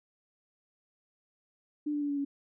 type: tone with pitch steps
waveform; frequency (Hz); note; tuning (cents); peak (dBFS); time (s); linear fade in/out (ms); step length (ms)
sine; 296.9 / 292.8 / 288.8 / 284.8 / 280.9; D4 / D4 / D4 / C#4 / C#4; +19 / -5 / -29 / +47 / +23; -29; 1.86-2.25; 10; 78
effects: none